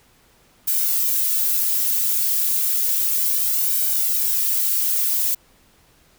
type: noise with flanger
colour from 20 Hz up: violet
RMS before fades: -20 dBFS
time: 0.67-5.35 s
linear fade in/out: 10 ms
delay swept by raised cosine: 1.3 to 3.6 ms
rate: 0.32 Hz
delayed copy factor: +0.75
effects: pink hiss -56 dBFS RMS until 6.18 s